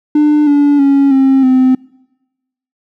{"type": "tone with pitch steps", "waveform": "triangle", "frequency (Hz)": [298.7, 288, 277.7, 267.8, 258.2], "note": ["D4", "D4", "C#4", "C4", "C4"], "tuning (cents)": [29, -34, 3, 40, -23], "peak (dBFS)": -3, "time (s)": [0.15, 1.75], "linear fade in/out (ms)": 5, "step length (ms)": 320, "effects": ["noise-tail reverb RT60 1.0 s tail -26 dB re dry", "tanh soft clip ceiling 0 dBFS"]}